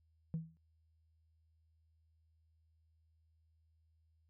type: tone with exponential decay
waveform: sine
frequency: 162.2 Hz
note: E3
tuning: 28 cents flat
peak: -31 dBFS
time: 0.34-0.57 s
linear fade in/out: 0 ms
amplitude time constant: 50 ms
effects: tanh soft clip ceiling -32 dBFS + added 80 Hz sine -70 dBFS peak until 4.29 s